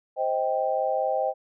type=chord; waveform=sine; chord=C minor; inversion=none; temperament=just; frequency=523.3 / 627.9 / 784.9 Hz; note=C5 / Eb5 / G5; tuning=0 / +16 / +2 cents; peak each=-27 dBFS; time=0.16-1.34 s; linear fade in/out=50 ms; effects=none